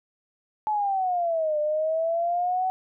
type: exponential two-way sweep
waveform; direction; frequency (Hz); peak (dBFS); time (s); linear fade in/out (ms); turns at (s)
sine; down then up; 866 to 596 to 755; -22; 0.67-2.7; 0; 1.59
effects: none